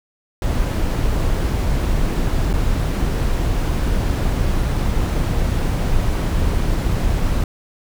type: noise with dropouts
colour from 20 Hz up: brown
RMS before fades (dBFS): -18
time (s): 0.42-7.44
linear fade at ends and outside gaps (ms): 2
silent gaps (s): 2.53-2.537
effects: none